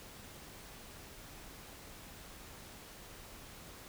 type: silence
effects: pink hiss -52 dBFS RMS until 3.88 s